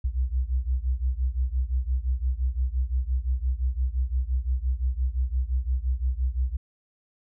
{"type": "beating tone pair", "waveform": "sine", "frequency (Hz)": [61.1, 66.9], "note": ["B1", "C2"], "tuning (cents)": [-18, 39], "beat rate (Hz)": 5.8, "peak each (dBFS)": [-25, -27], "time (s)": [0.04, 6.57], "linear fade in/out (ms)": 10, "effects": []}